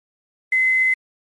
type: tone with quantisation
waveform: sine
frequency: 2046 Hz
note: C7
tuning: 39 cents flat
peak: -14 dBFS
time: 0.52-0.94 s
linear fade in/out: 5 ms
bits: 7
effects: MP3 48 kbps